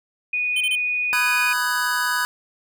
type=tone; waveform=sine; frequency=2472 Hz; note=D#7; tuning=12 cents flat; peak=-20 dBFS; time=0.33-1.53 s; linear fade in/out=5 ms
type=tone bursts; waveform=square; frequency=3095 Hz; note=G7; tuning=23 cents flat; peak=-22 dBFS; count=3; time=0.56-0.755 s; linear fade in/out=5 ms; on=47 ms; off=27 ms
type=chord; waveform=square; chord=G# minor seventh; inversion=first; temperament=equal with one note detuned; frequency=987.8 / 1244.5 / 1501.5 / 1661.2 Hz; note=B5 / D#6 / F#6 / G#6; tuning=0 / 0 / +25 / 0 cents; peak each=-27 / -29 / -25 / -26 dBFS; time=1.13-2.25 s; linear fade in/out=0 ms
effects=none